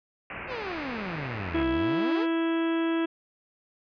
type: low-pass noise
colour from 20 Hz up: white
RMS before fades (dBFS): -38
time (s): 0.3-1.63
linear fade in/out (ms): 2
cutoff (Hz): 2700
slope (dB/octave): 96
type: exponential two-way sweep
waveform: sawtooth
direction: down then up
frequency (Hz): 552 to 59.5 to 552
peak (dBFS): -29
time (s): 0.47-2.27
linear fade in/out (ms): 50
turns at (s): 1.7
type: harmonic tone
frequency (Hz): 329.6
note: E4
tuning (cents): 0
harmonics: 1 / 2 / 3 / 4 / 5 / 6 / 7 / 8 / 9 / 10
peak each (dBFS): -24 / -37 / -38 / -40 / -39 / -46 / -49 / -42 / -53 / -44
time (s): 1.54-3.06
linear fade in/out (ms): 10
effects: resampled to 11025 Hz